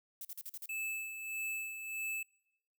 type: noise bursts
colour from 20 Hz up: violet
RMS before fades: -44 dBFS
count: 6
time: 0.21-0.659 s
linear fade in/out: 2 ms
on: 39 ms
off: 43 ms
type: tone with tremolo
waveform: square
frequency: 2620 Hz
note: E7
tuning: 11 cents flat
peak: -36 dBFS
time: 0.69-2.23 s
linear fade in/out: 5 ms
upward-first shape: sine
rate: 1.6 Hz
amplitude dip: 55%
effects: noise-tail reverb RT60 0.9 s tail -23 dB re dry